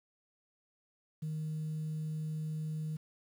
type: tone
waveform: sine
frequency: 155.56 Hz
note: D#3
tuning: in tune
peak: -33 dBFS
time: 1.22-2.97 s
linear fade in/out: 10 ms
effects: tanh soft clip ceiling -32 dBFS + 10-bit